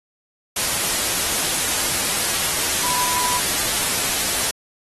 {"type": "tone in noise", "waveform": "sine", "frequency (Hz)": 987.8, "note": "B5", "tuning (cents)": 0, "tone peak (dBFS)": -25, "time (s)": [2.84, 3.39], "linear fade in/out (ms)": 5, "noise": "white", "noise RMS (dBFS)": -21, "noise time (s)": [0.56, 4.51], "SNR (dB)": -7, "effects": ["AAC 32 kbps"]}